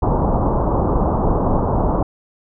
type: low-pass noise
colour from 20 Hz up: pink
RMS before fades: -17 dBFS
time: 0.02-2.03 s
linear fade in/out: 5 ms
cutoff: 1100 Hz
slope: 48 dB/octave
effects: none